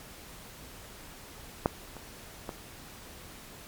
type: clicks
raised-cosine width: 1 ms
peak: -9 / -29 / -21 dBFS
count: 3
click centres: 1.659 / 1.967 / 2.492 s
effects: pink hiss -48 dBFS RMS until 3.67 s + MP3 96 kbps